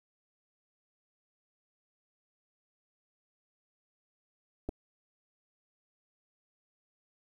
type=clicks; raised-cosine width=2 ms; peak=-23 dBFS; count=2; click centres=4.689 / 4.692 s; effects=10-bit